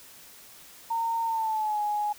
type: tone with pitch glide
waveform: sine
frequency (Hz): 916 to 835.1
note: A#5 to G#5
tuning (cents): -31 to +9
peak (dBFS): -25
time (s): 0.9-2.13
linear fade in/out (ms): 10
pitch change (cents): -160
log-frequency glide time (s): 1.24-1.81
effects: white hiss -50 dBFS RMS until 2.18 s